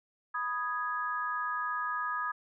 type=chord; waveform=sine; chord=G# minor; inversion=first; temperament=equal; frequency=987.8 / 1244.5 / 1661.2 Hz; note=B5 / D#6 / G#6; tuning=0 / 0 / 0 cents; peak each=-38 / -33 / -36 dBFS; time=0.34-2.32 s; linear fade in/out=10 ms; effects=none